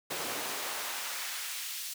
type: noise with high-pass filter sweep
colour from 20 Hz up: pink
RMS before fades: -37 dBFS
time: 0.1-1.94 s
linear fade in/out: 10 ms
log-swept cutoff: 260 to 3800 Hz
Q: 0.7
effects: none